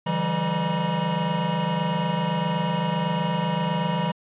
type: tone cluster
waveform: square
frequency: 146.5 / 168.1 / 196 / 613 / 956 Hz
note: D3 / E3 / G3 / D#5 / A#5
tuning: -4 / +34 / 0 / -26 / +43 cents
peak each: -33 / -26 / -31 / -35 / -29 dBFS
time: 0.06-4.12 s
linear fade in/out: 10 ms
effects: resampled to 8000 Hz